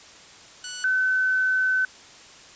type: tone pair in turn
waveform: 5% pulse / sine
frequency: 1480 / 1519 Hz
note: F#6 / F#6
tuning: 0 / +45 cents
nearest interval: unison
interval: 45 cents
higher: second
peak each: -19 dBFS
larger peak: neither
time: 0.64-0.84 / 0.84-1.85 s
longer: second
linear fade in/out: 2 ms
effects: white hiss -47 dBFS RMS until 2.55 s + resampled to 16000 Hz